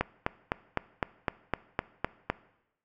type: click train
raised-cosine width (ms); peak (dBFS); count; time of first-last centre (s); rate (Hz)
0.5; -11; 10; 0.01-2.3; 3.93
effects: noise-tail reverb RT60 0.9 s tail -19 dB re dry